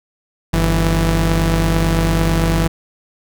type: tone pair together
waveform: sawtooth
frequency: 49 / 164.81 Hz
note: G1 / E3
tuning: 0 / 0 cents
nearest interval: octave + major sixth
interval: 2100 cents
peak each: -12 dBFS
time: 0.53-2.68 s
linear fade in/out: 10 ms
effects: none